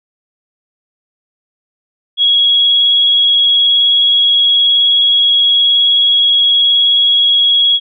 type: tone with vibrato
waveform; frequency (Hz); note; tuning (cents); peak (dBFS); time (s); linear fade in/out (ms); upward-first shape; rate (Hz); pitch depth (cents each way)
sine; 3322; G#7; 0; -7; 2.17-7.8; 50; triangle; 19; 17
effects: none